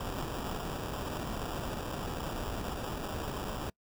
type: noise with sample-and-hold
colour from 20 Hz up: pink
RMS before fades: -37 dBFS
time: 0-3.7 s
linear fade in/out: 5 ms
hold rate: 2100 Hz
effects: noise-tail reverb RT60 0.1 s tail -26 dB re dry